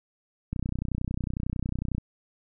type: click train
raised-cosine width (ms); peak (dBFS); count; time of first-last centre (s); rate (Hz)
5; -17; 46; 0.53-1.982; 31
effects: none